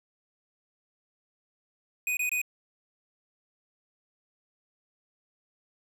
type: tone bursts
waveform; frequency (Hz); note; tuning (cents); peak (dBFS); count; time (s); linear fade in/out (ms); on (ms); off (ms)
square; 2489; D#7; 0; -27; 3; 2.07-2.416; 2; 100; 23
effects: none